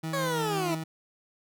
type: tone with tremolo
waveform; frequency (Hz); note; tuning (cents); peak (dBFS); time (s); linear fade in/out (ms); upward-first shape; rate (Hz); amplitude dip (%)
30% pulse; 160.4; E3; -47; -28; 0.03-0.84; 10; triangle; 6.1; 25
type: linear sweep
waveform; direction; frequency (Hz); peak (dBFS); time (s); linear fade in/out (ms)
20% pulse; down; 564 to 320; -23; 0.13-0.75; 5
effects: none